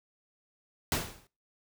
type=noise with exponential decay; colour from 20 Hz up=pink; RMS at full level=-26 dBFS; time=0.92-1.27 s; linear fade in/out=1 ms; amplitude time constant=75 ms; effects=noise-tail reverb RT60 0.3 s tail -20 dB re dry